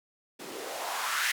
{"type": "noise with band-pass filter sweep", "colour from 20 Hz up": "blue", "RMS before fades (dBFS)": -33, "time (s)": [0.39, 1.32], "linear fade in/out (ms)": 10, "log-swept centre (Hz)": [270, 1900], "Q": 2.6, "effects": []}